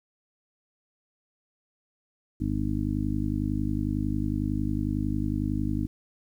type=harmonic tone; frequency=51 Hz; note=G#1; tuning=31 cents flat; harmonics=1 / 2 / 3 / 4 / 5 / 6; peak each=-32 / -31 / -36 / -34 / -31 / -32 dBFS; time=2.4-5.87 s; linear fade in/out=10 ms; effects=10-bit